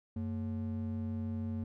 triangle ring-modulated tone, 160 Hz, D#3, 49 cents sharp, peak -29 dBFS, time 0.16-1.64 s, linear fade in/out 5 ms, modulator 66.5 Hz, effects none

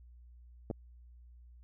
clicks, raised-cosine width 2 ms, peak -24 dBFS, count 2, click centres 0.702 / 0.711 s, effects added 60 Hz sine -53 dBFS peak until 1.63 s

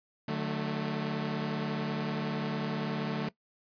sawtooth chord, D major, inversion none, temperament equal with one note detuned, 150.26 / 185 / 220 Hz, D3 / F#3 / A3, +40 / 0 / 0 cents, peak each -31 / -34 / -30 dBFS, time 0.28-3.29 s, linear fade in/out 5 ms, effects noise-tail reverb RT60 0.1 s tail -19 dB re dry + resampled to 11025 Hz

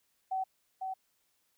sine tone with echo, 759 Hz, F#5, 44 cents sharp, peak -30 dBFS, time 0.31-0.44 s, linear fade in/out 10 ms, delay 500 ms, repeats 1, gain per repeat -4 dB, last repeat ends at 0.94 s, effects white hiss -75 dBFS RMS until 1.57 s

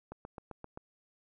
click train, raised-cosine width 1 ms, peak -29 dBFS, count 6, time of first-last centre 0.12-0.774 s, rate 7.64 Hz, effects none

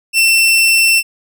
sawtooth tone, 2690 Hz, E7, 34 cents sharp, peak -5 dBFS, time 0.13-1.03 s, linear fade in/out 50 ms, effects none

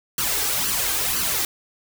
white noise with flanger, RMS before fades -23 dBFS, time 0.18-1.45 s, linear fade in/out 2 ms, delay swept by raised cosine 0.66 to 2.56 ms, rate 2 Hz, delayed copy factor +0.65, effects none

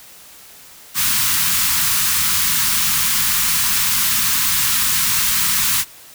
white band-stop noise, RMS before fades -17 dBFS, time 0.94-5.85 s, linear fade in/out 50 ms, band 240 to 960 Hz, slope 48 dB/octave, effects white hiss -42 dBFS RMS until 6.14 s

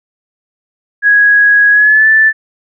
sine tone with pitch glide, 1661.2 to 1759 Hz, G#6 to A6, 0 to -1 cents, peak -4 dBFS, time 1.02-2.33 s, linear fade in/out 50 ms, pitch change +99 cents, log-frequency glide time 1.71-2.08 s, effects none

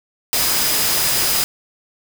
sine tone in noise, 4978 Hz, D#8, in tune, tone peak -25 dBFS, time 0.33-1.44 s, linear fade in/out 0 ms, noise white, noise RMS -18 dBFS, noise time 0.33-1.44 s, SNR -10 dB, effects none

